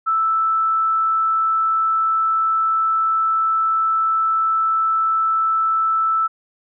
sine tone, 1318.5 Hz, E6, in tune, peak -15 dBFS, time 0.06-6.28 s, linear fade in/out 20 ms, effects none

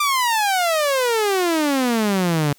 sawtooth exponential sweep, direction down, 1200 to 140.6 Hz, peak -13 dBFS, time 0-2.53 s, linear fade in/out 5 ms, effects white hiss -55 dBFS RMS until 2.58 s

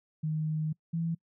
sine tone pair in turn, 155.56 / 165.75 Hz, D#3 / E3, 0 / +10 cents, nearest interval minor second, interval 110 cents, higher second, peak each -28 / -28 dBFS, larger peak neither, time 0.23-0.73 / 0.93-1.15 s, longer first, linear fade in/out 10 ms, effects noise-tail reverb RT60 0.1 s tail -25 dB re dry

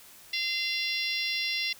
harmonic tone, 689 Hz, F5, 24 cents flat, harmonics 3 / 4 / 5 / 6 / 7 / 8, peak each -33 / -34 / -35 / -36 / -36 / -37 dBFS, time 0.33-1.73 s, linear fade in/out 5 ms, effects white hiss -52 dBFS RMS until 1.79 s

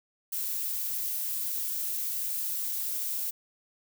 violet noise, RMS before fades -32 dBFS, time 0.32-3.31 s, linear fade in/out 10 ms, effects none

